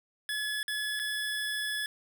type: tone with dropouts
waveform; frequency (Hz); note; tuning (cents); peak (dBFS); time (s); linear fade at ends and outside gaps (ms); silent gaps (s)
25% pulse; 1707; G#6; +47; -27; 0.29-1.86; 1; 0.63-0.68 / 0.993-0.997
effects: none